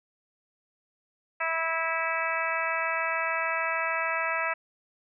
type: harmonic tone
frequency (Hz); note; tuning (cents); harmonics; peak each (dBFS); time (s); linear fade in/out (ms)
326.7; E4; -15; 2 / 3 / 4 / 5 / 6 / 7 / 8; -34 / -34 / -32 / -34 / -33 / -35 / -35; 1.4-4.54; 10
effects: none